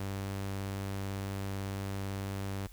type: tone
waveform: sawtooth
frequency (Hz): 98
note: G2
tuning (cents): 0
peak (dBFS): -31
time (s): 0-2.67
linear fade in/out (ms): 5
effects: added 42 Hz sine -50 dBFS peak until 2.72 s + white hiss -60 dBFS RMS until 2.72 s